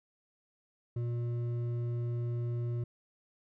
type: tone with hard clipping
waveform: sine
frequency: 119.3 Hz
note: A#2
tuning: 41 cents sharp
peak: -33 dBFS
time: 0.96-2.84 s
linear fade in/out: 5 ms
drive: 7 dB
effects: none